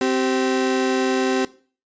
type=tone pair together; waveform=35% pulse; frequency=261.6 / 387.1 Hz; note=C4 / G4; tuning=0 / -22 cents; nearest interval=perfect fifth; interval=678 cents; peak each=-19 dBFS; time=0.01-1.45 s; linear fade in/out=2 ms; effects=noise-tail reverb RT60 0.4 s tail -18 dB re dry + resampled to 16000 Hz